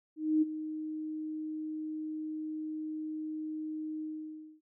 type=tone with ADSR envelope; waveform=sine; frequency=310.6 Hz; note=D#4; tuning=3 cents flat; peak=-22 dBFS; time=0.16-4.61 s; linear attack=260 ms; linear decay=21 ms; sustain=-13 dB; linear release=590 ms; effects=none